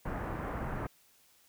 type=low-pass noise; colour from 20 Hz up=pink; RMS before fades=-37 dBFS; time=0.05-0.87 s; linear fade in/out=5 ms; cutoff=1700 Hz; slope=24 dB/octave; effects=white hiss -65 dBFS RMS until 1.48 s